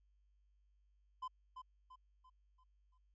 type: tone with echo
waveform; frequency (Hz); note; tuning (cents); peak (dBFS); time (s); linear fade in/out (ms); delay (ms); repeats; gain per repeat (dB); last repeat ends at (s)
triangle; 1022; C6; -41; -39; 1.22-1.28; 10; 340; 5; -7; 2.98
effects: added 50 Hz sine -70 dBFS peak until 3.14 s + resampled to 16000 Hz